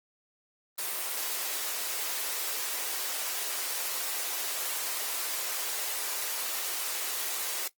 white high-pass noise, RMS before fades -33 dBFS, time 0.78-7.68 s, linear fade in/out 5 ms, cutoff 360 Hz, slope 24 dB/octave, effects noise-tail reverb RT60 0.1 s tail -17 dB re dry + Opus 24 kbps

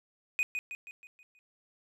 triangle tone with echo, 2489 Hz, D#7, in tune, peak -24 dBFS, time 0.39-0.43 s, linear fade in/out 0 ms, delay 160 ms, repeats 6, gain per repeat -6 dB, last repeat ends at 1.39 s, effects none

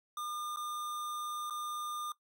square tone with dropouts, 1207 Hz, D6, 47 cents sharp, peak -38 dBFS, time 0.17-2.12 s, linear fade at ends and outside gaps 2 ms, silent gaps 0.561-0.57 / 1.499-1.506 s, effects noise-tail reverb RT60 0.1 s tail -17 dB re dry

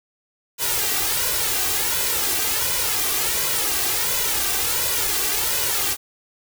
white noise with flanger, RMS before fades -22 dBFS, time 0.58-5.97 s, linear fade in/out 50 ms, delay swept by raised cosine 2 to 2.58 ms, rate 1.4 Hz, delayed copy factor +0.7, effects none

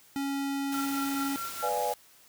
square tone, 277.2 Hz, C#4, in tune, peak -30 dBFS, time 0.16-1.36 s, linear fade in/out 0 ms
white noise, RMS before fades -40 dBFS, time 0.72-1.94 s, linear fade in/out 2 ms
sine tone with tremolo, 1365 Hz, F6, 40 cents flat, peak -33 dBFS, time 0.74-1.69 s, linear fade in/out 2 ms, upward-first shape sine, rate 4.7 Hz, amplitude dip 80%
sine chord, B diminished seventh, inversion none, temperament equal, 493.9 / 587.3 / 698.5 / 830.6 Hz, B4 / D5 / F5 / Ab5, 0 / 0 / 0 / 0 cents, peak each -33 / -34 / -35 / -30 dBFS, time 1.62-1.94 s, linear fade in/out 20 ms
effects white hiss -58 dBFS RMS until 2.28 s + high-pass 60 Hz 12 dB/octave

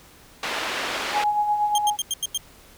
white band-pass noise, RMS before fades -28 dBFS, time 0.43-1.24 s, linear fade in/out 2 ms, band 320 to 2700 Hz, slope 12 dB/octave
sine tone with tremolo, 835 Hz, G#5, 9 cents sharp, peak -17 dBFS, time 1.13-1.97 s, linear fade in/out 50 ms, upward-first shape sine, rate 8.4 Hz, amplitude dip 50%
20% pulse tone bursts, 3194 Hz, G7, 32 cents sharp, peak -17 dBFS, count 6, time 1.75-2.376 s, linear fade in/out 2 ms, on 31 ms, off 88 ms
effects pink hiss -50 dBFS RMS until 2.77 s

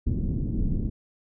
pink low-pass noise, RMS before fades -26 dBFS, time 0.06-0.9 s, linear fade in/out 10 ms, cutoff 280 Hz, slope 24 dB/octave, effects none

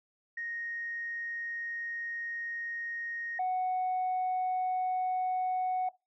sine tone pair in turn, 1864.7 / 740 Hz, A#6 / F#5, 0 / 0 cents, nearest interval octave + major third, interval 1600 cents, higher first, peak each -35 / -26 dBFS, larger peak second, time 0.37-3.39 / 3.39-5.89 s, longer first, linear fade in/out 5 ms, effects noise-tail reverb RT60 0.2 s tail -19 dB re dry + tanh soft clip ceiling -26 dBFS

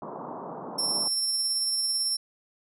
white band-pass noise, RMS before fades -38 dBFS, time 0.02-1.08 s, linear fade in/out 2 ms, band 140 to 1100 Hz, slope 48 dB/octave
30% pulse tone with tremolo, 5400 Hz, E8, 41 cents sharp, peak -20 dBFS, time 0.78-2.17 s, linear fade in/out 10 ms, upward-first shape sine, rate 18 Hz, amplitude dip 25%
effects none

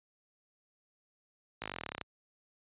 slowing click train, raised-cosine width 0.3 ms, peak -21 dBFS, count 17, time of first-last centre 1.62-2.013 s, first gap 18 ms, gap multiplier 1.04, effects high-pass 60 Hz 12 dB/octave + resampled to 8000 Hz

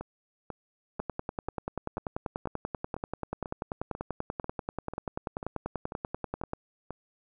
two click trains, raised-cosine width 1 ms, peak -23 / -18 dBFS, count 15 / 58, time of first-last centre 0.01-6.907 / 1-6.534 s, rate 2.03 / 10.3 Hz, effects none

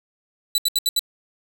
sawtooth tone bursts, 3961 Hz, B7, 4 cents sharp, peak -14 dBFS, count 5, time 0.55-0.993 s, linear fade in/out 2 ms, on 31 ms, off 72 ms, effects none

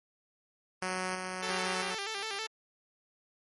5% pulse tone with tremolo, 185 Hz, F#3, in tune, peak -21 dBFS, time 0.82-1.95 s, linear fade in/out 2 ms, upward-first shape square, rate 1.5 Hz, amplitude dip 35%
5% pulse tone with vibrato, 418.9 Hz, G#4, 15 cents sharp, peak -23 dBFS, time 1.42-2.47 s, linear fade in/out 10 ms, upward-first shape square, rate 6.2 Hz, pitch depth 91 cents each way
effects MP3 48 kbps

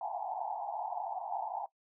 white band-pass noise, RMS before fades -38 dBFS, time 0.01-1.66 s, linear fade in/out 2 ms, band 690 to 910 Hz, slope 96 dB/octave, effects noise-tail reverb RT60 0.1 s tail -18 dB re dry

